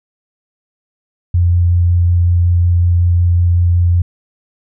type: tone with vibrato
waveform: sine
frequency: 87.31 Hz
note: F2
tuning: in tune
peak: -8 dBFS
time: 1.34-4.02 s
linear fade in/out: 5 ms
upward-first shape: square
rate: 5.4 Hz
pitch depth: 8 cents each way
effects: none